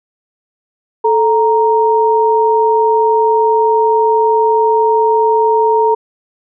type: tone pair together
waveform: sine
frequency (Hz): 438.3 / 932.3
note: A4 / A#5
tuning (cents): -7 / 0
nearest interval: octave + minor second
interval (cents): 1307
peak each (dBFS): -11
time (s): 1.04-5.95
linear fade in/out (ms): 10
effects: none